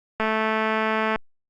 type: click train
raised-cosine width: 0.5 ms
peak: -9 dBFS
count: 211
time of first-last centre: 0.2-1.159 s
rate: 219 Hz
effects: Opus 48 kbps